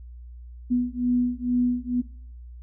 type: beating tone pair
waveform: sine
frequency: 245 / 247.2 Hz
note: B3 / B3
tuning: -14 / +2 cents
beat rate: 2.2 Hz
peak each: -24 dBFS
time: 0.7-2.02 s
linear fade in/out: 20 ms
effects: noise-tail reverb RT60 0.5 s tail -18 dB re dry + added 60 Hz sine -39 dBFS peak until 2.62 s